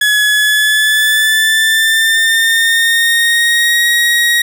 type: tone with pitch glide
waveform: 30% pulse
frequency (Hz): 1695 to 1891.6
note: G#6 to A#6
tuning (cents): +35 to +25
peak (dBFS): -6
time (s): 0.01-4.42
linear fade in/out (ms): 5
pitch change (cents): +190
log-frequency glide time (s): 0.24-3.84
effects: none